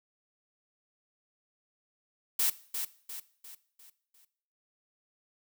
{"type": "noise with echo", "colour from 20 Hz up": "blue", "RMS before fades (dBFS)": -27, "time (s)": [2.39, 2.5], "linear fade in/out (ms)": 5, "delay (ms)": 350, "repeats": 5, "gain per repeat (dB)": -7, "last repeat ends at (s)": 4.25, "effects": ["noise-tail reverb RT60 0.6 s tail -18 dB re dry"]}